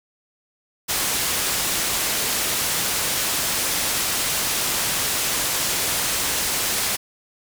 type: low-pass noise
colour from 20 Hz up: white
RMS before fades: -23 dBFS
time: 0.88-6.97 s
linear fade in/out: 20 ms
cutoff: 12000 Hz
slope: 12 dB/octave
effects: none